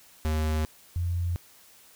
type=tone pair in turn; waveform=square / sine; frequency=77.78 / 87.02 Hz; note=D#2 / F2; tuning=0 / -6 cents; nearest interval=major second; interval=194 cents; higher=second; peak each=-25 dBFS; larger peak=neither; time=0.25-0.65 / 0.96-1.36 s; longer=neither; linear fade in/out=0 ms; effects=white hiss -55 dBFS RMS until 1.95 s